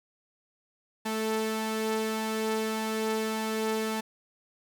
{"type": "tone pair together", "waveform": "sawtooth", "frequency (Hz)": [219.1, 439.9], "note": ["A3", "A4"], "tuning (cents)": [-7, 0], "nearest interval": "octave", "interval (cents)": 1207, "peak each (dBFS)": -27, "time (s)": [1.05, 4.01], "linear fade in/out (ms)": 10, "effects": []}